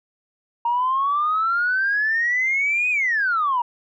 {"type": "exponential two-way sweep", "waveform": "sine", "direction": "up then down", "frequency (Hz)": [932.3, 2525, 932.3], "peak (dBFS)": -17, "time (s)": [0.65, 3.62], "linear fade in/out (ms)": 5, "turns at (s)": 2.9, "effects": ["tanh soft clip ceiling -13 dBFS"]}